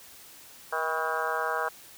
harmonic tone with a mistuned harmonic, 159.4 Hz, D#3, 42 cents sharp, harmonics 3 / 4 / 5 / 6 / 7 / 8 / 9 / 10, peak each -35 / -35 / -35 / -35 / -35 / -35 / -35 / -35 dBFS, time 0.72-1.69 s, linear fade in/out 10 ms, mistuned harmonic 6, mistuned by +58 cents, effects white hiss -50 dBFS RMS until 1.97 s

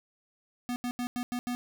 square tone bursts at uneven times, 245 Hz, B3, 14 cents flat, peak -31 dBFS, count 6, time 0.69-0.76 / 0.84-0.91 / 0.99-1.07 / 1.16-1.23 / 1.32-1.39 / 1.47-1.55 s, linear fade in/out 0 ms, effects 11-bit

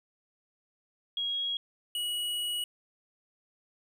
sine / square tone pair in turn, 3299 / 2916 Hz, G#7 / F#7, -12 / -26 cents, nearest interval major second, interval 214 cents, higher first, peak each -29 / -31 dBFS, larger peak first, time 1.17-1.57 / 1.95-2.64 s, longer second, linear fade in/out 2 ms, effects 11-bit

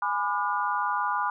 sine chord, G# diminished seventh, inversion none, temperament just, 830.6 / 996.7 / 1196.1 / 1435.3 Hz, G#5 / B5 / D6 / F6, 0 / +16 / +31 / +47 cents, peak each -31 / -28 / -30 / -32 dBFS, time 0.02-1.3 s, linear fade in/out 2 ms, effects none

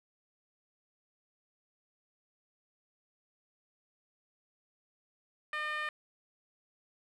10% pulse tone with band-pass filter, 606 Hz, D#5, 46 cents flat, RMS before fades -36 dBFS, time 5.53-5.89 s, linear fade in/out 2 ms, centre 1600 Hz, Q 2.3, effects none

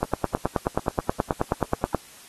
click train, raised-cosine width 1 ms, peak -7 dBFS, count 19, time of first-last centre 0.03-1.947 s, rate 9.39 Hz, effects white hiss -48 dBFS RMS until 2.28 s + AAC 32 kbps

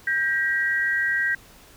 sine tone pair together, 1587.5 / 1906 Hz, G6 / A#6, +21 / +38 cents, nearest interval minor third, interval 317 cents, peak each -23 dBFS, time 0.07-1.35 s, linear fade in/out 5 ms, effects pink hiss -50 dBFS RMS until 1.76 s

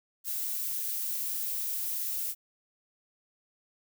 violet noise, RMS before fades -33 dBFS, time 0.24-2.35 s, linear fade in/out 50 ms, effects none

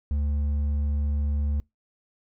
sine tone with hard clipping, 72.8 Hz, D2, 15 cents flat, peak -24 dBFS, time 0.11-1.6 s, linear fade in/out 0 ms, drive 4 dB, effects noise-tail reverb RT60 0.2 s tail -25 dB re dry

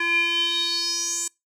square tone with band-pass filter sweep, 340.9 Hz, F4, 42 cents flat, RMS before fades -24 dBFS, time 0-1.28 s, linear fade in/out 5 ms, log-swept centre 2000 to 7700 Hz, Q 7.2, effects noise-tail reverb RT60 0.2 s tail -24 dB re dry

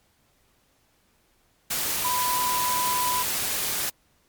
sine tone in noise, 994 Hz, B5, 11 cents sharp, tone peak -24 dBFS, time 2.04-3.23 s, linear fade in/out 10 ms, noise white, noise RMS -27 dBFS, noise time 1.7-3.9 s, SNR 0 dB, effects pink hiss -65 dBFS RMS until 4.28 s + MP3 96 kbps

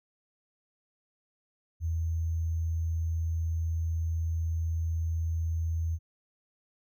sine tone with sample-and-hold, 82 Hz, E2, 9 cents flat, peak -27 dBFS, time 1.8-5.99 s, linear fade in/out 50 ms, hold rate 6300 Hz, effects none

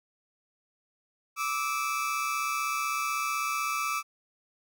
30% pulse tone pair together, 1166 / 1301.9 Hz, D6 / E6, -13 / -22 cents, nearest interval major second, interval 191 cents, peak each -28 / -29 dBFS, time 1.36-4.03 s, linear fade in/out 50 ms, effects none

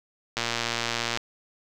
click train, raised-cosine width 0.2 ms, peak -9 dBFS, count 95, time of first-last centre 0.37-1.173 s, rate 117 Hz, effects none

